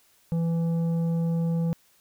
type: tone with tanh clipping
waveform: sine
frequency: 166.6 Hz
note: E3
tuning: 19 cents sharp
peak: -24 dBFS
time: 0.32-1.73 s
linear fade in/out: 0 ms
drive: 8 dB
effects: white hiss -62 dBFS RMS until 2 s